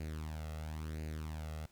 sawtooth tone with flanger, 77.78 Hz, D#2, in tune, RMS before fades -42 dBFS, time 0-1.66 s, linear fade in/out 5 ms, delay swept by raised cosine 0.44 to 1.54 ms, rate 0.97 Hz, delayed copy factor +0.7, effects pink hiss -68 dBFS RMS until 1.71 s

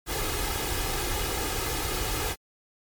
pink noise with comb filter, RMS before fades -29 dBFS, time 0.06-2.36 s, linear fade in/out 50 ms, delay 2.4 ms, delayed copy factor +0.6, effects MP3 96 kbps

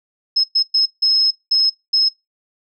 sine tone bursts at uneven times, 5170 Hz, E8, 34 cents flat, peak -11 dBFS, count 6, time 0.36-0.44 / 0.55-0.63 / 0.74-0.86 / 1.02-1.31 / 1.51-1.7 / 1.93-2.09 s, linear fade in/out 10 ms, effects noise-tail reverb RT60 0.2 s tail -25 dB re dry

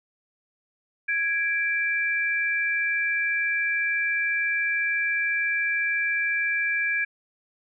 sine tone pair together, 1657 / 2343 Hz, G#6 / D7, -4 / -5 cents, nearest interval tritone, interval 599 cents, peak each -25 dBFS, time 1.08-7.05 s, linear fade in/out 10 ms, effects none

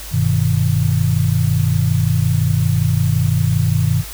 sine chord, G augmented, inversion none, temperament equal, 98 / 123.47 / 155.56 Hz, G2 / B2 / D#3, 0 / 0 / 0 cents, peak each -17 dBFS, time 0.11-4.04 s, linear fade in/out 50 ms, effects added 50 Hz sine -32 dBFS peak until 4.13 s + white hiss -33 dBFS RMS until 4.13 s

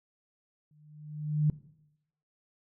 sine tone with exponential growth, 150.9 Hz, D3, 47 cents sharp, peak -20 dBFS, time 0.71-1.5 s, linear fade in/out 2 ms, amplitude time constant 170 ms, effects noise-tail reverb RT60 0.8 s tail -18 dB re dry

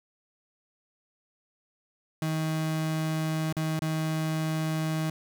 35% pulse tone with dropouts, 158 Hz, D#3, 27 cents sharp, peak -25 dBFS, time 2.22-5.1 s, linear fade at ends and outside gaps 2 ms, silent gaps 3.526-3.567 / 3.792-3.82 s, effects none

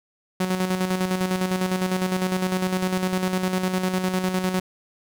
sawtooth tone with tremolo, 185 Hz, F#3, in tune, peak -16 dBFS, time 0.4-4.6 s, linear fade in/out 5 ms, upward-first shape square, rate 9.9 Hz, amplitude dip 50%, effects none

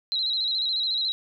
sine tone with vibrato, 3977 Hz, B7, 11 cents sharp, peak -23 dBFS, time 0.12-1.12 s, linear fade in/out 0 ms, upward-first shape square, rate 14 Hz, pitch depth 52 cents each way, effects none

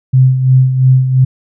sine tone with tremolo, 130 Hz, C3, 11 cents flat, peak -3 dBFS, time 0.13-1.25 s, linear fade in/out 10 ms, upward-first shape sine, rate 2.9 Hz, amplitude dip 60%, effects none

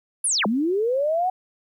sine linear two-way sweep, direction down then up, 10730 to 196 to 757 Hz, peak -19 dBFS, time 0.24-1.3 s, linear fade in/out 5 ms, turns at 0.46 s, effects 10-bit

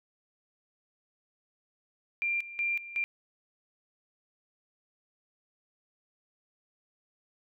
sine tone with tremolo, 2380 Hz, D7, 22 cents sharp, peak -27 dBFS, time 2.22-3.04 s, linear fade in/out 0 ms, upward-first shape square, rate 2.7 Hz, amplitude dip 80%, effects none

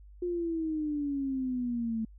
sine exponential sweep, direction down, 358 to 220 Hz, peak -29 dBFS, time 0.22-2.05 s, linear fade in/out 5 ms, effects added 50 Hz sine -49 dBFS peak until 2.18 s

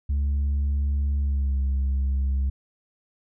sine tone with pitch glide, 70.8 to 67.29 Hz, C#2 to C2, +37 to +49 cents, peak -18 dBFS, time 0.09-2.5 s, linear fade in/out 10 ms, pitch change -88 cents, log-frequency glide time 1.2-1.58 s, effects tanh soft clip ceiling -20 dBFS

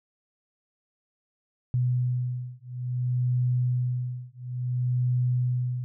sine beating tone pair, 124.2 / 124.78 Hz, B2 / B2, +10 / +18 cents, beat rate 0.58 Hz, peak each -27 dBFS, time 1.74-5.84 s, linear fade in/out 0 ms, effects none

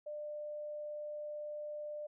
sine tone, 597 Hz, D5, 28 cents sharp, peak -40 dBFS, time 0.06-2.07 s, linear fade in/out 10 ms, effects none

